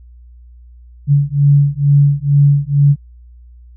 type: beating tone pair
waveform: sine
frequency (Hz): 141.6 / 143.8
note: C#3 / D3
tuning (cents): +37 / -36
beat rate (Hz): 2.2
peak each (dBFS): -11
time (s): 1.07-2.96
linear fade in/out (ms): 50
effects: added 60 Hz sine -37 dBFS peak until 3.76 s